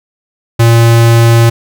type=tone; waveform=square; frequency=116 Hz; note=A#2; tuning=8 cents flat; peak=-4 dBFS; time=0.59-1.5 s; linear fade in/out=10 ms; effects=none